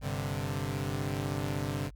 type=chord; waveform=sawtooth; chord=G suspended fourth; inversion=none; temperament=equal; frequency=98 / 130.81 / 146.83 Hz; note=G2 / C3 / D3; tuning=0 / 0 / 0 cents; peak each=-32 dBFS; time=0.01-1.91 s; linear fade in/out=50 ms; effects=added 50 Hz sine -47 dBFS peak until 1.95 s